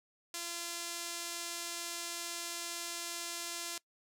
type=tone with band-pass filter; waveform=sawtooth; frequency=342.3 Hz; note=F4; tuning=35 cents flat; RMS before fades=-41 dBFS; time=0.34-3.78 s; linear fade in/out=2 ms; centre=7200 Hz; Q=0.84; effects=noise-tail reverb RT60 0.1 s tail -23 dB re dry